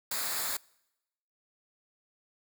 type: noise with comb filter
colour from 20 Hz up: white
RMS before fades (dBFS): -33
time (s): 0.11-0.57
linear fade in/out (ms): 5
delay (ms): 0.34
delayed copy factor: -0.65
effects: noise-tail reverb RT60 0.9 s tail -25 dB re dry